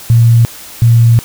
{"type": "tone pair in turn", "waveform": "sine", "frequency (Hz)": [116.54, 116.54], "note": ["A#2", "A#2"], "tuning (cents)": [0, 0], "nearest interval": "unison", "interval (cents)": 0, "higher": "neither", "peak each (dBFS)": -3, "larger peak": "neither", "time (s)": [[0.1, 0.45], [0.82, 1.19]], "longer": "second", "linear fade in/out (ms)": 0, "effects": ["white hiss -31 dBFS RMS until 1.24 s"]}